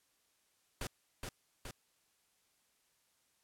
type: noise with echo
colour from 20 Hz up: pink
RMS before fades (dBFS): -40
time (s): 0.81-0.87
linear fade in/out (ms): 2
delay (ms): 420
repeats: 2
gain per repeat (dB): -3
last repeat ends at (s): 1.71
effects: white hiss -75 dBFS RMS until 3.43 s + low-pass 12000 Hz 12 dB/octave